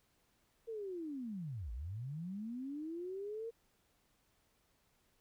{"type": "linear two-way sweep", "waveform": "sine", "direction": "down then up", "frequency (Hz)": [466.2, 51.9, 466.2], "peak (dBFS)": -40, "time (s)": [0.67, 3.51], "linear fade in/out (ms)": 20, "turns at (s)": 1.72, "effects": ["pink hiss -75 dBFS RMS until 5.2 s"]}